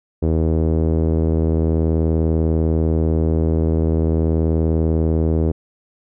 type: tone with low-pass filter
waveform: sawtooth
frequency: 80.4 Hz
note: E2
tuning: 43 cents flat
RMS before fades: -17 dBFS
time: 0.22-5.52 s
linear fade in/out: 10 ms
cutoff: 430 Hz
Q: 2
effects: none